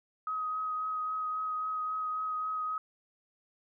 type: tone with vibrato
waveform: sine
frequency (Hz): 1262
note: D#6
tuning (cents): +24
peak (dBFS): -31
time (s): 0.27-2.78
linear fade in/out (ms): 2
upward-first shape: triangle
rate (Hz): 3.7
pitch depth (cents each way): 16
effects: none